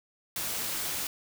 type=noise; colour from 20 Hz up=white; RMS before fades=-33 dBFS; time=0.36-1.07 s; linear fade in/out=2 ms; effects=none